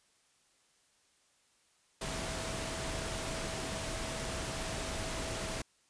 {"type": "tone in noise", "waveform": "sine", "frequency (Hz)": 650, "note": "E5", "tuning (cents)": -24, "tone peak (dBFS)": -45, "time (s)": [2.01, 5.62], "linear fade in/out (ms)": 5, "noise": "pink", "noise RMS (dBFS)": -38, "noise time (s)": [2.01, 5.62], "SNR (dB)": -10, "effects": ["white hiss -70 dBFS RMS until 5.89 s", "resampled to 22050 Hz"]}